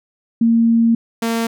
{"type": "tone pair in turn", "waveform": ["sine", "sawtooth"], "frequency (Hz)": [230, 228.8], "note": ["A#3", "A#3"], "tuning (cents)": [-23, -32], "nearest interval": "unison", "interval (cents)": 9, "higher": "first", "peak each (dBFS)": [-10, -13], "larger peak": "first", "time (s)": [[0.41, 0.95], [1.22, 1.47]], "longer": "first", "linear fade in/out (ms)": 5, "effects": []}